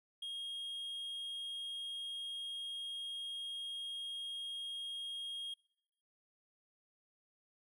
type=tone; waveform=triangle; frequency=3255 Hz; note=G#7; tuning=36 cents flat; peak=-39 dBFS; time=0.22-5.54 s; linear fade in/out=5 ms; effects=noise-tail reverb RT60 0.8 s tail -25 dB re dry